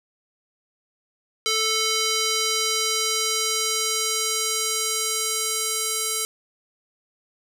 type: tone with band-pass filter sweep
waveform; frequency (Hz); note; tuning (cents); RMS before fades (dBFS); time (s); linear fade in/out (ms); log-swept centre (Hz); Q
square; 440; A4; 0; -24; 1.46-6.25; 0; 4800 to 8800; 1.2
effects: none